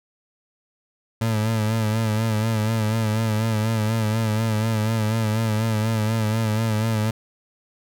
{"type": "tone with vibrato", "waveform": "30% pulse", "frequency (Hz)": 110, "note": "A2", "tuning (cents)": 0, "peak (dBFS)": -17, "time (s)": [1.21, 7.11], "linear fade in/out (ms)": 5, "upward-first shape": "sine", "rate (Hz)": 4.1, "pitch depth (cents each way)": 55, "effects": []}